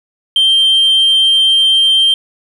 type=tone; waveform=sine; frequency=3152 Hz; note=G7; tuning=9 cents sharp; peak=-5 dBFS; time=0.36-2.14 s; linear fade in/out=2 ms; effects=tanh soft clip ceiling -5 dBFS + 7-bit